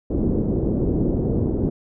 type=low-pass noise; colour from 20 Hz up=white; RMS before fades=-21 dBFS; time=0.1-1.7 s; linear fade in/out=10 ms; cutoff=380 Hz; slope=24 dB/octave; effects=none